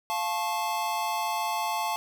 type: chord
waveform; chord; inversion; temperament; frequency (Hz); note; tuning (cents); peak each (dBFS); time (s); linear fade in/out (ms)
square; F augmented; none; just; 698.5 / 873.1 / 1091.3; F5 / A5 / C#6; 0 / -14 / -27; -34 / -30 / -34; 0.1-1.96; 0
effects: none